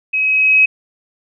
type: tone with level ramp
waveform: sine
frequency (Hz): 2547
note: D#7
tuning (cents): +40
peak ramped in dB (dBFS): -14 to -6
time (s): 0.13-0.66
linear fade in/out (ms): 10
effects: none